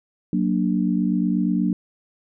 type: chord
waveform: sine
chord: Gb augmented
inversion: none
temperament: equal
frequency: 185 / 233.1 / 293.7 Hz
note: Gb3 / Bb3 / D4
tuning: 0 / 0 / 0 cents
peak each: -21 / -23 / -24 dBFS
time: 0.33-1.73 s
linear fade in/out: 2 ms
effects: none